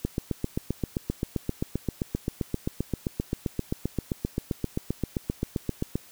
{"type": "click train", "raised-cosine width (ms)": 3, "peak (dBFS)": -13, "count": 46, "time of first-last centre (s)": [0.05, 5.956], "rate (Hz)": 7.62, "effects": ["white hiss -52 dBFS RMS until 6.11 s"]}